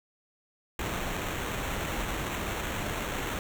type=noise with sample-and-hold; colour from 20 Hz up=pink; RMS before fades=-33 dBFS; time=0.79-3.39 s; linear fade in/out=2 ms; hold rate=4900 Hz; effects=none